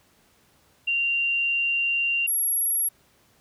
sine tone pair in turn, 2771 / 11261 Hz, F7 / F9, -14 / +13 cents, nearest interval 2 octaves, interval 2427 cents, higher second, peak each -21 dBFS, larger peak neither, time 0.87-2.27 / 2.27-2.89 s, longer first, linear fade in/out 10 ms, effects pink hiss -61 dBFS RMS until 3.4 s + high-pass 60 Hz 12 dB/octave

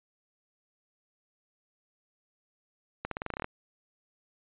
accelerating click train, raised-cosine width 0.5 ms, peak -18 dBFS, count 11, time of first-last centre 3.05-3.444 s, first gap 63 ms, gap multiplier 0.89, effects resampled to 8000 Hz

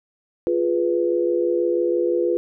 sine chord, F diminished, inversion none, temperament equal, 349.2 / 415.3 / 493.9 Hz, F4 / Ab4 / Cb5, 0 / 0 / 0 cents, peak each -20 / -26 / -22 dBFS, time 0.47-2.37 s, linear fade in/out 0 ms, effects none

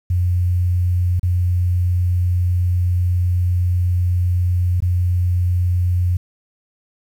sine tone with dropouts, 89.2 Hz, F2, 37 cents sharp, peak -14 dBFS, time 0.1-6.17 s, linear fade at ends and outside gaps 5 ms, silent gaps 1.196-1.23 / 4.804-4.822 s, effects 8-bit

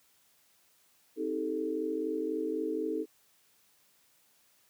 sine chord, A half-diminished seventh, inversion first, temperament just, 264 / 316.8 / 396 / 440 Hz, C4 / Eb4 / G4 / A4, +16 / +31 / +18 / 0 cents, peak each -40 / -34 / -39 / -34 dBFS, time 1.16-3.06 s, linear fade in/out 50 ms, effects white hiss -67 dBFS RMS until 4.69 s + high-pass 80 Hz 12 dB/octave

